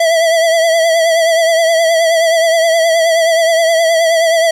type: tone with vibrato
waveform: square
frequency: 659.3 Hz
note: E5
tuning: in tune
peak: -9 dBFS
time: 0-4.51 s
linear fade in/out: 5 ms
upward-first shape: triangle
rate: 9.5 Hz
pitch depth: 54 cents each way
effects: low-pass 10000 Hz 12 dB/octave + 8-bit